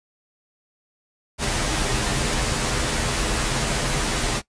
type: noise with comb filter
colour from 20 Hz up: pink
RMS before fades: -23 dBFS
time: 1.38-4.42 s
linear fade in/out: 50 ms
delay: 11 ms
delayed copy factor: -0.65
effects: noise-tail reverb RT60 0.1 s tail -19 dB re dry + resampled to 22050 Hz